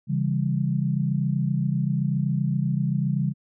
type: chord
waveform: sine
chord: C# diminished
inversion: none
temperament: just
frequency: 138.59 / 166.31 / 199.57 Hz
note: C#3 / E3 / G3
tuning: 0 / +16 / +31 cents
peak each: -24 / -26 / -27 dBFS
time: 0.07-3.34 s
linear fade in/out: 50 ms
effects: none